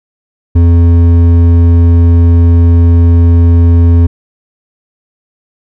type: tone with hard clipping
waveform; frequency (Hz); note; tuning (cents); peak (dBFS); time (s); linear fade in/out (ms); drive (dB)
triangle; 85; F2; -46; -4; 0.55-4.07; 10; 12
effects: none